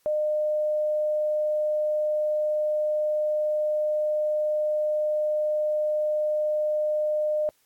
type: tone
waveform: sine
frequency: 607 Hz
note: D#5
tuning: 43 cents flat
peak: -22 dBFS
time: 0.06-7.49 s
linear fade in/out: 0 ms
effects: white hiss -66 dBFS RMS until 7.65 s + AAC 64 kbps